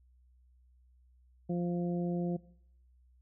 harmonic tone, 174.61 Hz, F3, in tune, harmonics 1 / 2 / 3 / 4, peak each -31 / -37 / -42 / -46 dBFS, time 1.49-2.37 s, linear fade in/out 10 ms, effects noise-tail reverb RT60 0.7 s tail -21 dB re dry + added 62 Hz sine -61 dBFS peak until 3.21 s

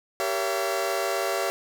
sawtooth chord, G diminished seventh, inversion none, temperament just, 392 / 470.4 / 564.5 / 677.4 Hz, G4 / Bb4 / Db5 / Fb5, 0 / +16 / +31 / +47 cents, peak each -26 / -30 / -26 / -25 dBFS, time 0.2-1.5 s, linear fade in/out 0 ms, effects none

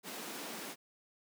pink high-pass noise, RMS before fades -44 dBFS, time 0.03-0.76 s, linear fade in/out 50 ms, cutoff 180 Hz, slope 48 dB/octave, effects none

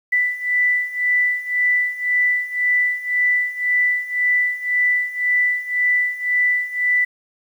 sine beating tone pair, 1981 / 1982.9 Hz, B6 / B6, +5 / +6 cents, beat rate 1.9 Hz, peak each -21 / -18 dBFS, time 0.12-7.05 s, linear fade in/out 10 ms, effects 8-bit

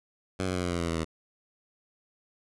10% pulse tone with pitch steps, 94 / 92.01 / 90.07 / 88.16 / 86.3 / 84.47 / 82.69 / 80.94 Hz, F#2 / F#2 / F#2 / F2 / F2 / E2 / E2 / E2, +28 / -9 / -46 / +17 / -20 / +43 / +6 / -31 cents, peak -20 dBFS, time 0.39-1.046 s, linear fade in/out 10 ms, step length 82 ms, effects resampled to 24000 Hz

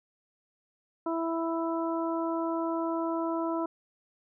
harmonic tone, 330 Hz, E4, 2 cents sharp, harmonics 1 / 2 / 3 / 4, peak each -30 / -34 / -35 / -39 dBFS, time 1.06-3.66 s, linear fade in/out 5 ms, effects none

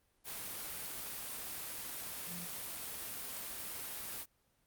sine tone in noise, 174.61 Hz, F3, in tune, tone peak -46 dBFS, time 2.26-2.48 s, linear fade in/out 50 ms, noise white, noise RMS -43 dBFS, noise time 0.24-4.26 s, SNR -6 dB, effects pink hiss -75 dBFS RMS until 4.66 s + Opus 32 kbps

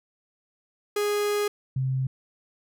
45% pulse / sine tone pair in turn, 413.6 / 131.49 Hz, G#4 / C3, -7 / +9 cents, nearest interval octave + minor sixth, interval 1984 cents, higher first, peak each -23 dBFS, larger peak neither, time 0.96-1.48 / 1.76-2.07 s, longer first, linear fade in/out 5 ms, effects none

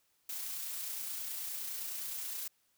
blue noise with amplitude modulation, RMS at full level -39 dBFS, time 0.29-2.48 s, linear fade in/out 5 ms, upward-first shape sine, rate 29.6 Hz, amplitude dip 25%, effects white hiss -74 dBFS RMS until 2.77 s

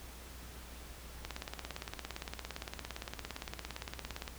click train, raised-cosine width 0.2 ms, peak -22 dBFS, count 54, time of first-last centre 1.25-4.279 s, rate 17.5 Hz, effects added 60 Hz sine -50 dBFS peak until 4.38 s + pink hiss -52 dBFS RMS until 4.38 s

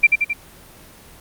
sine tone with echo, 2360 Hz, D7, 8 cents sharp, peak -6 dBFS, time 0.03-0.07 s, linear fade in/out 10 ms, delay 88 ms, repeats 3, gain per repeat -4 dB, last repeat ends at 0.334 s, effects pink hiss -44 dBFS RMS until 1.2 s + Opus 24 kbps

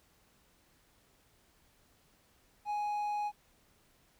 triangle tone, 832 Hz, G#5, 3 cents sharp, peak -30 dBFS, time 2.65-3.32 s, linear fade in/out 50 ms, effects pink hiss -68 dBFS RMS until 4.19 s

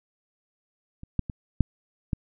clicks, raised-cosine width 5 ms, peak -28 / -11 / -20 / -6 / -13 dBFS, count 5, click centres 1.034 / 1.193 / 1.298 / 1.607 / 2.132 s, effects none

